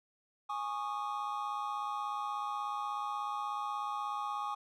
triangle chord, Ab suspended fourth, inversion none, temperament equal with one note detuned, 830.6 / 1108.7 / 1225.2 Hz, Ab5 / Db6 / Eb6, 0 / 0 / -27 cents, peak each -37 / -37 / -38 dBFS, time 0.49-4.55 s, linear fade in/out 10 ms, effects none

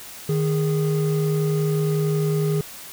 triangle tone pair together, 154.2 / 411.7 Hz, D#3 / G#4, -15 / -15 cents, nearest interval octave + perfect fourth, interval 1700 cents, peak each -18 / -22 dBFS, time 0.29-2.61 s, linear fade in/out 2 ms, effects white hiss -39 dBFS RMS until 2.92 s

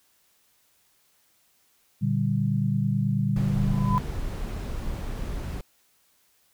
sine chord, G minor, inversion first, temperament just, 117.6 / 147 / 196 Hz, Bb2 / D3 / G3, +16 / +2 / 0 cents, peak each -26 dBFS, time 2.01-4 s, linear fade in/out 20 ms
brown noise, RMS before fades -31 dBFS, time 3.36-5.61 s, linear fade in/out 2 ms
sine tone with exponential growth, 1005 Hz, B5, 30 cents sharp, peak -20 dBFS, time 3.61-3.98 s, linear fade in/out 0 ms, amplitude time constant 79 ms
effects white hiss -65 dBFS RMS until 6.53 s

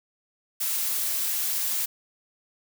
blue noise, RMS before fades -27 dBFS, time 0.6-1.86 s, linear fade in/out 10 ms, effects none

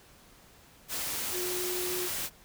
sine tone in noise, 360.8 Hz, F#4, 44 cents flat, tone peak -34 dBFS, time 1.31-2.1 s, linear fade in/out 50 ms, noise white, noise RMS -34 dBFS, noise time 0.88-2.3 s, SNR -3 dB, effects pink hiss -57 dBFS RMS until 2.44 s

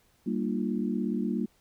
sine chord, G minor seventh, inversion none, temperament equal with one note detuned, 196 / 233.1 / 300.7 / 349.2 Hz, G3 / Bb3 / D4 / F4, 0 / 0 / +41 / 0 cents, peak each -31 / -30 / -35 / -36 dBFS, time 0.26-1.46 s, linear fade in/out 10 ms, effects pink hiss -66 dBFS RMS until 1.6 s

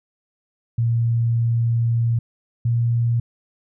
sine tone pair in turn, 116.54 / 117.76 Hz, A#2 / A#2, 0 / +18 cents, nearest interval unison, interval 18 cents, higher second, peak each -16 dBFS, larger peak neither, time 0.78-2.19 / 2.65-3.2 s, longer first, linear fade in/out 5 ms, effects none

